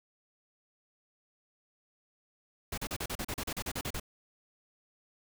pink noise bursts, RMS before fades -36 dBFS, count 14, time 2.72-3.999 s, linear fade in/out 5 ms, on 57 ms, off 37 ms, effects none

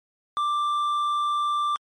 sine tone with hard clipping, 1179 Hz, D6, 6 cents sharp, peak -23 dBFS, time 0.37-1.76 s, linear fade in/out 0 ms, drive 5 dB, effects MP3 48 kbps

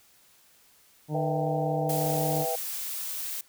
harmonic tone, 151.7 Hz, D#3, 44 cents flat, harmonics 1 / 2 / 3 / 4 / 5 / 6, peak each -29 / -35 / -39 / -41 / -43 / -45 dBFS, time 1.08-2.46 s, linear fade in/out 50 ms
sine chord, E minor, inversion second, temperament equal with one note detuned, 491.9 / 659.3 / 784 Hz, B4 / E5 / G5, -7 / 0 / 0 cents, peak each -32 dBFS, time 1.14-2.56 s, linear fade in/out 10 ms
blue noise, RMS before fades -34 dBFS, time 1.89-3.41 s, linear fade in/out 5 ms
effects white hiss -60 dBFS RMS until 3.48 s

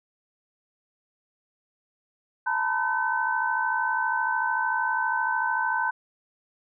sine tone cluster, 875 / 928 / 1002 / 1525 Hz, A5 / A#5 / B5 / G6, -10 / -8 / +25 / -48 cents, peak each -30 / -30 / -30 / -26 dBFS, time 2.46-5.91 s, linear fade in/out 10 ms, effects none

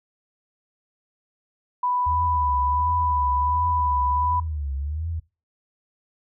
sine tone, 990 Hz, B5, 4 cents sharp, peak -20 dBFS, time 1.83-4.4 s, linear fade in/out 5 ms
sine tone with vibrato, 75.2 Hz, D2, 42 cents sharp, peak -25 dBFS, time 2.06-5.2 s, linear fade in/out 10 ms, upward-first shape triangle, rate 1.4 Hz, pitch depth 200 cents each way
effects noise-tail reverb RT60 0.3 s tail -23 dB re dry

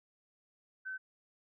sine tone, 1528 Hz, G6, 45 cents flat, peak -38 dBFS, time 0.85-0.98 s, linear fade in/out 20 ms, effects none

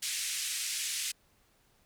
white band-pass noise, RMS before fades -35 dBFS, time 0.02-1.12 s, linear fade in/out 10 ms, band 2000 to 9800 Hz, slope 24 dB/octave, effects pink hiss -68 dBFS RMS until 1.85 s

